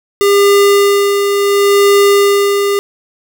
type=tone with tremolo; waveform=square; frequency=402.4 Hz; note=G4; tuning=45 cents sharp; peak=-6 dBFS; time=0.21-2.79 s; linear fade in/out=0 ms; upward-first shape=sine; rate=0.71 Hz; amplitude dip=45%; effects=none